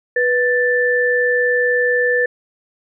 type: tone pair together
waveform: sine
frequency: 491.6 / 1764 Hz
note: B4 / A6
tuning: -8 / +4 cents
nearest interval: octave + minor seventh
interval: 2212 cents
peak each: -16 dBFS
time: 0.16-2.26 s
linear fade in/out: 5 ms
effects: none